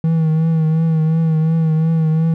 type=tone with vibrato; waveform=triangle; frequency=160.4 Hz; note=E3; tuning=47 cents flat; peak=-10 dBFS; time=0.04-2.34 s; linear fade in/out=2 ms; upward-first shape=triangle; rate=2.8 Hz; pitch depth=45 cents each way; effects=none